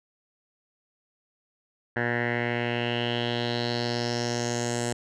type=tone with low-pass filter sweep; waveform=10% pulse; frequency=119.5 Hz; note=A#2; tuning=43 cents sharp; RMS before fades=-28 dBFS; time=1.96-4.93 s; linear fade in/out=5 ms; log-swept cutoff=1700 to 8100 Hz; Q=4.5; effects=none